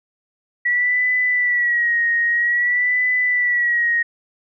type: tone with vibrato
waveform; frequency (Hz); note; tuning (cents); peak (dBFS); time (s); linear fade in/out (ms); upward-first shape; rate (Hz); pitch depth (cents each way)
sine; 1934; B6; -37; -15; 0.65-4.03; 10; sine; 0.51; 57
effects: none